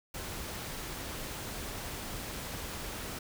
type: noise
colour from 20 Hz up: pink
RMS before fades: -40 dBFS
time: 0.14-3.19 s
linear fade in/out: 5 ms
effects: none